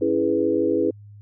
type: chord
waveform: sine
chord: C# minor seventh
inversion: none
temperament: equal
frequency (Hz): 277.2 / 329.6 / 415.3 / 493.9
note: C#4 / E4 / G#4 / B4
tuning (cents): 0 / 0 / 0 / 0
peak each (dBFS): -26 / -22 / -23 / -24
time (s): 0.01-0.91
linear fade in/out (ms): 10
effects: added 103 Hz sine -41 dBFS peak until 1.21 s